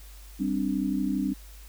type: chord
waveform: sine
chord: G suspended fourth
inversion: none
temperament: equal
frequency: 196 / 261.6 / 293.7 Hz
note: G3 / C4 / D4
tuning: 0 / 0 / 0 cents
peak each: -29 dBFS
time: 0.39-1.34 s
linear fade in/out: 20 ms
effects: added 50 Hz sine -44 dBFS peak until 1.68 s + white hiss -53 dBFS RMS until 1.68 s